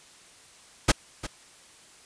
pink noise with echo, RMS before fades -18 dBFS, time 0.88-0.92 s, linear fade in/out 10 ms, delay 350 ms, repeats 1, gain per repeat -15 dB, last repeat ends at 1.27 s, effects white hiss -53 dBFS RMS until 2.05 s + resampled to 22050 Hz

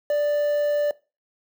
triangle tone with quantisation, 587.3 Hz, D5, in tune, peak -17 dBFS, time 0.1-0.91 s, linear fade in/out 2 ms, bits 7, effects noise-tail reverb RT60 0.3 s tail -21 dB re dry

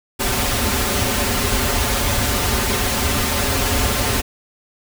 pink noise with comb filter, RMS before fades -19 dBFS, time 0.19-4.22 s, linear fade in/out 20 ms, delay 6.2 ms, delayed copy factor -0.95, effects none

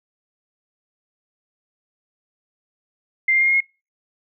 sine tone with pitch steps, 2093 / 2109 / 2125 / 2141 / 2157 Hz, C7 / C7 / C7 / C7 / C#7, 0 / +13 / +26 / +39 / -48 cents, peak -14 dBFS, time 3.28-3.605 s, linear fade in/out 5 ms, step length 65 ms, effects noise-tail reverb RT60 0.3 s tail -25 dB re dry

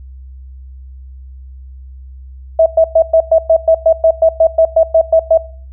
sine tone bursts, 650 Hz, E5, 24 cents flat, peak -4 dBFS, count 16, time 2.59-5.376 s, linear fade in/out 5 ms, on 71 ms, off 110 ms, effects noise-tail reverb RT60 0.5 s tail -20 dB re dry + added 65 Hz sine -30 dBFS peak until 5.72 s

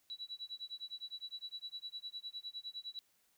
sine tone with tremolo, 3929 Hz, B7, 10 cents flat, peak -40 dBFS, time 0.1-2.99 s, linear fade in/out 0 ms, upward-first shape sine, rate 9.8 Hz, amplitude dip 100%, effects white hiss -74 dBFS RMS until 3.37 s

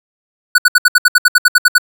square tone bursts, 1480 Hz, F#6, in tune, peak -6 dBFS, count 13, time 0.55-1.782 s, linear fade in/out 5 ms, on 32 ms, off 68 ms, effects none

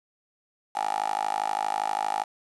10% pulse tone with high-pass filter, 52.5 Hz, G#1, 19 cents sharp, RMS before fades -28 dBFS, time 0.75-2.24 s, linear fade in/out 10 ms, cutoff 820 Hz, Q 8.2, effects resampled to 24000 Hz + 8-bit

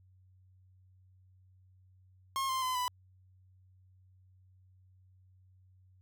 45% pulse tone with pitch steps, 1076 / 1047.8 / 1020.3 / 993.6 Hz, C6 / C6 / C6 / B5, +48 / +2 / -44 / +10 cents, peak -31 dBFS, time 2.36-2.88 s, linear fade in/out 0 ms, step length 130 ms, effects added 93 Hz sine -60 dBFS peak until 6.01 s

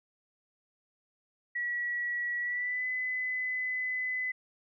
sine tone with pitch glide, 1930 to 2013 Hz, B6 to B6, -40 to +33 cents, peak -30 dBFS, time 1.55-4.32 s, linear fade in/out 10 ms, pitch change +73 cents, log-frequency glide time 2.4-2.86 s, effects none

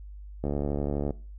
click train, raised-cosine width 2 ms, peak -16 dBFS, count 49, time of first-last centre 0.44-1.107 s, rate 72 Hz, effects noise-tail reverb RT60 0.4 s tail -22 dB re dry + added 50 Hz sine -40 dBFS peak until 1.38 s

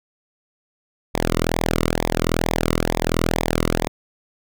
sawtooth tone with flanger, 41.2 Hz, E1, in tune, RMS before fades -21 dBFS, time 1.14-3.88 s, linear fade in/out 10 ms, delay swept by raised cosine 0.68 to 1.23 ms, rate 2.2 Hz, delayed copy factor -0.9, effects none

